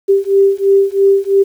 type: beating tone pair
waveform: sine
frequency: 392 / 395 Hz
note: G4 / G4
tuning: 0 / +13 cents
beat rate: 3 Hz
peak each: -11 dBFS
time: 0.08-1.44 s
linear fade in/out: 20 ms
effects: 7-bit